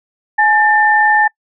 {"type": "tone pair together", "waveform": "sine", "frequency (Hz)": [845, 1788.8], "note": ["G#5", "A6"], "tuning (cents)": [30, 28], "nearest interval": "octave + minor second", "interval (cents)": 1298, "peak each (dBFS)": -11, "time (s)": [0.38, 1.28], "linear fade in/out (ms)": 10, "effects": ["noise-tail reverb RT60 0.1 s tail -26 dB re dry"]}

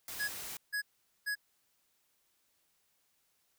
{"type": "noise", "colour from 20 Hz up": "white", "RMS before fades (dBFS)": -43, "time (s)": [0.08, 0.57], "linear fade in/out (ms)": 2}
{"type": "tone bursts", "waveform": "square", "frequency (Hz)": 1673, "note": "G#6", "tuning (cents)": 12, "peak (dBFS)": -33, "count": 3, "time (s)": [0.19, 1.355], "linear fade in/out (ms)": 20, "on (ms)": 95, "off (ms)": 440}
{"effects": ["white hiss -75 dBFS RMS until 3.58 s"]}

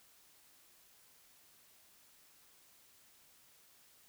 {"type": "silence", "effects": ["white hiss -65 dBFS RMS until 4.08 s"]}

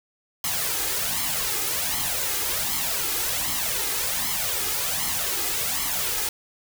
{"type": "noise with flanger", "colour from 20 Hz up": "white", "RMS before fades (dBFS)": -26, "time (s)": [0.44, 6.29], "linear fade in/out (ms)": 2, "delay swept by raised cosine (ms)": [0.95, 2.45], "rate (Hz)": 1.3, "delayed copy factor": 0.65, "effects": []}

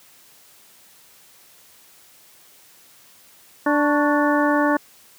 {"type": "harmonic tone with a mistuned harmonic", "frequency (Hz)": 293.7, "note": "D4", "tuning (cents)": 0, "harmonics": [1, 2, 3, 4, 5, 6], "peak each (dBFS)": [-19, -22, -24, -25, -26, -27], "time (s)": [3.66, 4.77], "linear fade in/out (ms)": 5, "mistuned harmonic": 4, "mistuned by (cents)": -85, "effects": ["white hiss -51 dBFS RMS until 5.18 s", "high-pass 80 Hz 12 dB/octave"]}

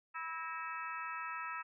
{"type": "harmonic tone with a mistuned harmonic", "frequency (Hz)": 326.1, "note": "E4", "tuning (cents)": -19, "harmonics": [3, 4, 5, 6, 7, 8], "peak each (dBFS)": [-46, -42, -49, -48, -54, -48], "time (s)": [0.14, 1.63], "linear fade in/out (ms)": 20, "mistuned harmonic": 6, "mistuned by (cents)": -77, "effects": []}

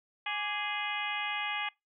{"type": "harmonic tone with a mistuned harmonic", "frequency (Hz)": 415.3, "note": "G#4", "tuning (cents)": 0, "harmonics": [2, 3, 4, 5, 6, 7, 8], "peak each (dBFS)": [-38, -41, -40, -38, -38, -41, -44], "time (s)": [0.26, 1.69], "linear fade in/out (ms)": 5, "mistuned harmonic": 3, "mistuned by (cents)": -100, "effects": ["noise-tail reverb RT60 0.2 s tail -24 dB re dry"]}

